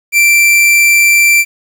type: tone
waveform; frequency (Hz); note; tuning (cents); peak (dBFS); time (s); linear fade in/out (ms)
45% pulse; 2349; D7; 0; -5; 0.12-1.45; 50
effects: 7-bit